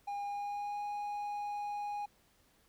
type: tone with pitch glide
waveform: triangle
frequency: 811 to 824.2 Hz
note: G#5 to G#5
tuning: -41 to -13 cents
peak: -34 dBFS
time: 0.07-2.06 s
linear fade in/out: 10 ms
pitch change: +28 cents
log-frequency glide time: 0.24-0.82 s
effects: pink hiss -69 dBFS RMS until 2.68 s